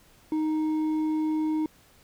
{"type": "tone with hard clipping", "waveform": "sine", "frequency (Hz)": 311.1, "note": "D#4", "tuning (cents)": 0, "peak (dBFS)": -25, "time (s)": [0.32, 1.66], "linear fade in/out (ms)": 2, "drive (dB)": 4, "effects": ["pink hiss -58 dBFS RMS until 2.03 s"]}